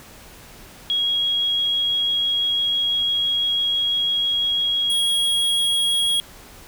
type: tone pair in turn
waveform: sine / square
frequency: 3302 / 3302 Hz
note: G#7 / G#7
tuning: -11 / -11 cents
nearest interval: unison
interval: 0 cents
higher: neither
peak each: -18 dBFS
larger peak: neither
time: 0.9-4.9 / 4.9-6.2 s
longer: first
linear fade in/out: 0 ms
effects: pink hiss -44 dBFS RMS until 6.67 s